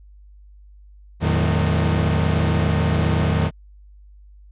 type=tone cluster; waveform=45% pulse; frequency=83.6 / 110.9 / 153.2 / 183.2 / 212.2 Hz; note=E2 / A2 / D#3 / F#3 / G#3; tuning=+25 / +14 / -27 / -17 / +38 cents; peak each=-21 / -25 / -21 / -27 / -28 dBFS; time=1.2-3.51 s; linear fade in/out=50 ms; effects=added 50 Hz sine -43 dBFS peak until 4.51 s + resampled to 8000 Hz